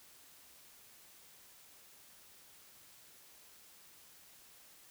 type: silence
effects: white hiss -60 dBFS RMS until 4.9 s